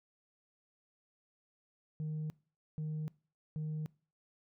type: tone bursts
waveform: sine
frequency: 154.4 Hz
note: D#3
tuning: 13 cents flat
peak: -33 dBFS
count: 3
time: 2-3.86 s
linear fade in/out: 0 ms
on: 300 ms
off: 480 ms
effects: noise-tail reverb RT60 0.4 s tail -25 dB re dry + tanh soft clip ceiling -34 dBFS